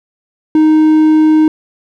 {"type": "tone", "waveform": "triangle", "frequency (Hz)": 311.1, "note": "D#4", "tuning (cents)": 0, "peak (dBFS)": -3, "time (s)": [0.55, 1.48], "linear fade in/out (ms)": 2, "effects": []}